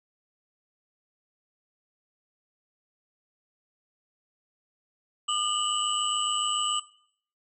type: tone cluster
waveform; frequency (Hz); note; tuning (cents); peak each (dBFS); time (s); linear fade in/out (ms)
sine; 1210 / 2912 / 3019 / 7960; D#6 / F#7 / F#7 / B8; -49 / -28 / +34 / +13; -29 / -31 / -29 / -33; 5.28-6.8; 10
effects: noise-tail reverb RT60 0.6 s tail -19 dB re dry + tanh soft clip ceiling -14 dBFS